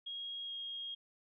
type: tone with pitch glide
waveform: sine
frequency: 3278 to 3257 Hz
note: G#7 to G#7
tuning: -23 to -34 cents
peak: -40 dBFS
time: 0.06-0.95 s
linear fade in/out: 10 ms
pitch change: -11 cents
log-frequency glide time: 0.46-0.51 s
effects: none